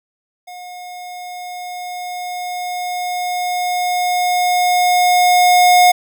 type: tone with level ramp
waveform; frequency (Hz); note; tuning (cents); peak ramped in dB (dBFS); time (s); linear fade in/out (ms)
square; 720; F#5; -47; -32 to -7; 0.47-5.92; 10
effects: none